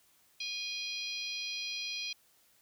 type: harmonic tone with a mistuned harmonic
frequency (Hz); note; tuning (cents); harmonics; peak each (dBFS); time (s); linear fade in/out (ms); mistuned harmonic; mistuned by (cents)
822; G#5; -18; 3 / 4 / 5 / 6 / 7; -40 / -42 / -41 / -44 / -48; 0.4-2.13; 5; 4; -23
effects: white hiss -67 dBFS RMS until 2.61 s